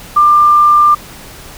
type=tone; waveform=sine; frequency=1192 Hz; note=D6; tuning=25 cents sharp; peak=-4 dBFS; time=0.16-0.95 s; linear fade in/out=10 ms; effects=pink hiss -33 dBFS RMS until 1.57 s